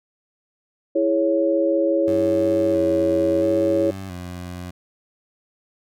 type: chord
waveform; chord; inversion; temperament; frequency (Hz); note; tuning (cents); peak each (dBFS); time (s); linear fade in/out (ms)
sine; C# minor; first; equal; 329.6 / 415.3 / 554.4; E4 / G#4 / C#5; 0 / 0 / 0; -20 / -25 / -19; 0.95-3.91; 10
type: tone with vibrato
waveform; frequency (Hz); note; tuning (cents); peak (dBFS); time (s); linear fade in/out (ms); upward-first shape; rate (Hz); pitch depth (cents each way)
20% pulse; 92.5; F#2; 0; -26; 2.07-4.71; 10; square; 0.74; 65
effects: none